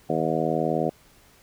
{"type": "harmonic tone", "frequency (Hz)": 79.9, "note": "D#2", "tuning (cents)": 47, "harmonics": [2, 3, 4, 5, 6, 7, 8, 9], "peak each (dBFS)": [-30, -30, -30, -30, -30, -30, -30, -30], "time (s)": [0.09, 0.9], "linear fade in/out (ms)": 10, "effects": ["pink hiss -56 dBFS RMS until 1.42 s"]}